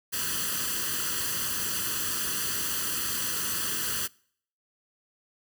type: noise with comb filter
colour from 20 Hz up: white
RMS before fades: -30 dBFS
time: 0.12-4.08 s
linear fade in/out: 20 ms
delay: 0.66 ms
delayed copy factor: +0.8
effects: noise-tail reverb RT60 0.6 s tail -25 dB re dry + high-pass 60 Hz 12 dB/octave